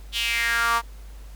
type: tone with high-pass filter sweep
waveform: sawtooth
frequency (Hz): 233.1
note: A#3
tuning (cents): 0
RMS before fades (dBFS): -23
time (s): 0.12-0.82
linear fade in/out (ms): 50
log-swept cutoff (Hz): 3300 to 1000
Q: 4.7
effects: added 50 Hz sine -38 dBFS peak until 1.35 s + pink hiss -53 dBFS RMS until 1.35 s